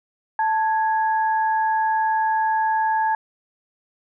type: tone pair together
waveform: sine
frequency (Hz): 880 / 1661.2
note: A5 / G#6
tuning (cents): 0 / 0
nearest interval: major seventh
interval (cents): 1100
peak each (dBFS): -18 / -27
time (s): 0.39-3.15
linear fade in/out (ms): 2
effects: none